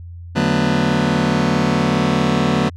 sawtooth chord, B minor seventh, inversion first, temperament just, 148.16 / 185.21 / 222.2 / 246.9 Hz, D3 / F#3 / A3 / B3, +16 / +2 / +17 / 0 cents, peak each -16 dBFS, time 0.35-2.7 s, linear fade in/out 20 ms, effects added 86 Hz sine -31 dBFS peak until 2.76 s + low-pass 5000 Hz 12 dB/octave

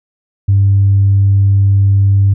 sine tone, 98.9 Hz, G2, 16 cents sharp, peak -5 dBFS, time 0.48-2.34 s, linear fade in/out 10 ms, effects tanh soft clip ceiling -2 dBFS

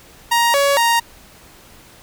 sawtooth tone with pitch steps, 938 / 562 / 933 Hz, A#5 / C#5 / A#5, +11 / +24 / +1 cents, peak -9 dBFS, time 0.31-1 s, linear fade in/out 10 ms, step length 230 ms, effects pink hiss -45 dBFS RMS until 2.02 s

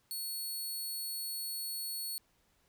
10% pulse tone, 4400 Hz, C#8, 14 cents flat, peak -30 dBFS, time 0.11-2.18 s, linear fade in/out 0 ms, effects pink hiss -72 dBFS RMS until 2.68 s

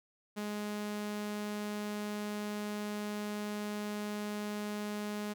sawtooth tone, 208.5 Hz, G#3, 7 cents sharp, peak -32 dBFS, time 0.36-5.34 s, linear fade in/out 20 ms, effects none

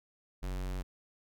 square tone, 46.25 Hz, F#1, in tune, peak -35 dBFS, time 0.42-0.83 s, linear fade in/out 20 ms, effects none

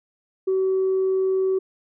sine tone, 379.4 Hz, F#4, 43 cents sharp, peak -17 dBFS, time 0.47-1.59 s, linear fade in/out 10 ms, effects tanh soft clip ceiling -15 dBFS

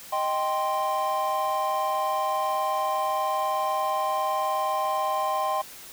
triangle chord, C minor, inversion first, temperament equal, 622.3 / 784 / 1046.5 Hz, Eb5 / G5 / C6, 0 / 0 / 0 cents, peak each -28 / -26 / -25 dBFS, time 0.12-5.62 s, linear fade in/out 10 ms, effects white hiss -44 dBFS RMS until 5.92 s

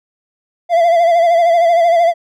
triangle tone with vibrato, 680 Hz, F5, 46 cents flat, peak -6 dBFS, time 0.69-2.14 s, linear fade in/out 50 ms, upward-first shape sine, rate 13 Hz, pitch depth 54 cents each way, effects none

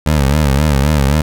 20% pulse tone with vibrato, 72.1 Hz, D2, 31 cents flat, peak -5 dBFS, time 0.06-1.22 s, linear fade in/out 5 ms, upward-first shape sine, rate 3.8 Hz, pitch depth 130 cents each way, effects none

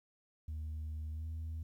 sine tone with pitch glide, 77.6 to 80.24 Hz, D#2 to E2, -4 to -46 cents, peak -36 dBFS, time 0.48-1.63 s, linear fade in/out 5 ms, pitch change +58 cents, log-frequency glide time 1.13-1.26 s, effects tanh soft clip ceiling -37 dBFS + 12-bit

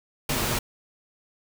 pink noise with comb filter, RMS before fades -26 dBFS, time 0.29-0.59 s, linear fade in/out 5 ms, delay 8.4 ms, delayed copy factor +0.6, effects none

